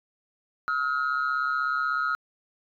sine tone pair together, 1285 / 1421.3 Hz, E6 / F6, -45 / +30 cents, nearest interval major second, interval 175 cents, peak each -25 dBFS, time 0.68-2.15 s, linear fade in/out 0 ms, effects tanh soft clip ceiling -20 dBFS

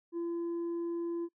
triangle tone with tanh clipping, 340 Hz, F4, 46 cents flat, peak -33 dBFS, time 0.12-1.29 s, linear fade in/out 50 ms, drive 7 dB, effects noise-tail reverb RT60 0.1 s tail -26 dB re dry

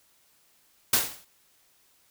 white noise with exponential decay, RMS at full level -18 dBFS, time 0.93-1.25 s, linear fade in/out 5 ms, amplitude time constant 68 ms, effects white hiss -64 dBFS RMS until 2.1 s

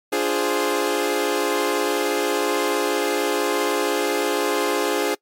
sawtooth chord, D half-diminished seventh, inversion none, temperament equal, 293.7 / 349.2 / 415.3 / 523.3 Hz, D4 / F4 / Ab4 / C5, 0 / 0 / 0 / 0 cents, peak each -23 / -22 / -19 / -22 dBFS, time 0.12-5.15 s, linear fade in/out 10 ms, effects noise-tail reverb RT60 0.1 s tail -24 dB re dry + MP3 64 kbps

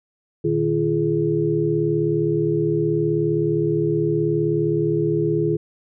sine tone cluster, 116.6 / 152.1 / 341.2 / 420.4 Hz, A#2 / D#3 / F4 / G#4, +1 / -39 / -40 / +21 cents, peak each -30 / -23 / -21 / -22 dBFS, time 0.44-5.57 s, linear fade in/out 10 ms, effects none

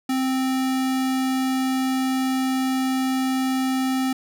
square tone, 261.6 Hz, C4, in tune, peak -21 dBFS, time 0.09-4.13 s, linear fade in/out 5 ms, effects none

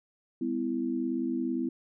sine tone cluster, 201.8 / 252.5 / 330.2 Hz, G#3 / B3 / E4, -49 / +39 / +3 cents, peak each -38 / -30 / -32 dBFS, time 0.41-1.69 s, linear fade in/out 5 ms, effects none

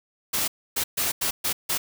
white noise bursts at uneven times, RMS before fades -25 dBFS, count 6, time 0.33-0.48 / 0.76-0.84 / 0.97-1.12 / 1.21-1.31 / 1.44-1.53 / 1.69-1.78 s, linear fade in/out 10 ms, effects none

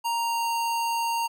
square tone with pitch glide, 932.3 to 925.9 Hz, A#5 to A#5, 0 to -12 cents, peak -25 dBFS, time 0.04-1.28 s, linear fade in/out 20 ms, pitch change -12 cents, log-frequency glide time 0.15-0.47 s, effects none

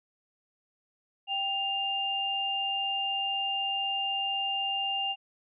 sine tone pair together, 784 / 2802 Hz, G5 / F7, 0 / +5 cents, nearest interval octave + minor seventh, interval 2205 cents, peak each -33 / -29 dBFS, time 1.27-5.16 s, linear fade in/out 50 ms, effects none

